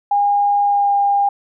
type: tone with pitch glide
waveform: sine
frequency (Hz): 813 to 805.1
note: G#5 to G5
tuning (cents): -37 to +46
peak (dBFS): -12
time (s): 0.11-1.29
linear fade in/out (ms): 5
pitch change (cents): -17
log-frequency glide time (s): 0.64-0.94
effects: none